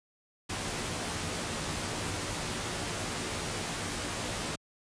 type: noise with comb filter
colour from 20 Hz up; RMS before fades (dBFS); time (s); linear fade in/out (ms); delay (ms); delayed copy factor
pink; -34; 0.49-4.56; 10; 15; -0.55
effects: high-pass 60 Hz 12 dB/octave + resampled to 22050 Hz